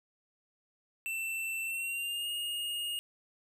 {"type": "tone with pitch glide", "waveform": "square", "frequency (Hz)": [2677, 2853], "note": ["E7", "F7"], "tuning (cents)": [26, 36], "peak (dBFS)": -34, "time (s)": [1.06, 2.99], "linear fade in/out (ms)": 0, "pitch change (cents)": 110, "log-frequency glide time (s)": [1.64, 2.28], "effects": []}